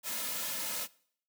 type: noise with comb filter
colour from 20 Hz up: white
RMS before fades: -36 dBFS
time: 0.03-0.88 s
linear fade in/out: 50 ms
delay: 2.6 ms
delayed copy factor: -0.7
effects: noise-tail reverb RT60 0.6 s tail -22 dB re dry + high-pass 200 Hz 12 dB/octave